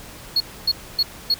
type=tone bursts; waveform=triangle; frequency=4334 Hz; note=C#8; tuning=40 cents flat; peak=-13 dBFS; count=4; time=0.36-1.342 s; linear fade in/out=5 ms; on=43 ms; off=270 ms; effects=tanh soft clip ceiling -9 dBFS + pink hiss -40 dBFS RMS until 1.39 s